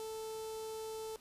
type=tone with notch filter; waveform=sawtooth; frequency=440 Hz; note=A4; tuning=in tune; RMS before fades=-43 dBFS; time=0-1.16 s; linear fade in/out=0 ms; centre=1900 Hz; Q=0.54; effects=pink hiss -62 dBFS RMS until 1.2 s + resampled to 32000 Hz